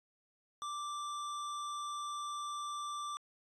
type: tone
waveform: square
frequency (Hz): 1175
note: D6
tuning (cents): +1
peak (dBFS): -39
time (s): 0.62-3.17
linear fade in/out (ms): 0
effects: resampled to 22050 Hz